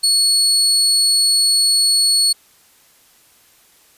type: tone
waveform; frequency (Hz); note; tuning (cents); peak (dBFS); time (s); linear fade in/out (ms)
30% pulse; 4380; C#8; -22; -9; 0.03-2.33; 10
effects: white hiss -52 dBFS RMS until 3.97 s + resampled to 32000 Hz